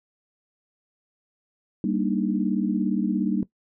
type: chord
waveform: sine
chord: Eb major seventh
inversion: first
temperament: equal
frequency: 196 / 233.1 / 293.7 / 311.1 Hz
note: G3 / Bb3 / D4 / Eb4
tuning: 0 / 0 / 0 / 0 cents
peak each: -25 / -26 / -28 / -29 dBFS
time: 1.84-3.43 s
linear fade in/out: 2 ms
effects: noise-tail reverb RT60 0.1 s tail -18 dB re dry